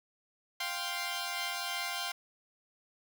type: chord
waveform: 10% pulse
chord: F suspended second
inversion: none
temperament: equal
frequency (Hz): 698.5 / 784 / 1046.5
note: F5 / G5 / C6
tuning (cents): 0 / 0 / 0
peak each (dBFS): -30 / -31 / -30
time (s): 0.6-2.12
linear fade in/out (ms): 5
effects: none